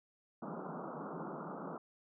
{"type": "band-pass noise", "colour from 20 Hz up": "pink", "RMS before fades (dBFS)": -44, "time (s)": [0.42, 1.78], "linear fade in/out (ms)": 5, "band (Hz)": [150, 1400], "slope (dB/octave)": 96, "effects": []}